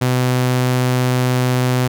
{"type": "tone", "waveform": "sawtooth", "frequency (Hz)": 126.3, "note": "B2", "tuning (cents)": 39, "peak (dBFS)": -10, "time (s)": [0.01, 1.88], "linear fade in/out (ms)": 10, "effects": []}